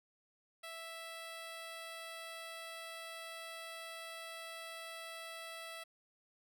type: tone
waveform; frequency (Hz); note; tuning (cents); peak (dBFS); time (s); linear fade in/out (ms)
10% pulse; 659.3; E5; 0; -37; 0.63-5.84; 10
effects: none